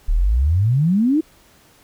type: exponential sweep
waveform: sine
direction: up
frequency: 34.32 to 329.6 Hz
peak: -13 dBFS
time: 0.08-1.21 s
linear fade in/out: 10 ms
effects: pink hiss -52 dBFS RMS until 1.83 s